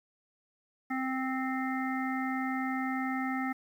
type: harmonic tone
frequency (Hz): 261.6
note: C4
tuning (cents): 0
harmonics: 1 / 3 / 5 / 7 / 8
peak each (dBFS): -32 / -37 / -39 / -40 / -41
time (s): 0.9-3.53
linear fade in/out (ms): 10
effects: 10-bit